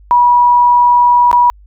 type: tone with dropouts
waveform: sine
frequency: 970 Hz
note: B5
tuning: 31 cents flat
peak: -5 dBFS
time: 0.11-1.5 s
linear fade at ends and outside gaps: 0 ms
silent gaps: 1.314-1.329 s
effects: added 50 Hz sine -38 dBFS peak until 1.66 s